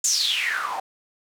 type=noise with band-pass filter sweep; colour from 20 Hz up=white; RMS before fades=-24 dBFS; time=0.04-0.8 s; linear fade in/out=5 ms; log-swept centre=7200 to 750 Hz; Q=8.2; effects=none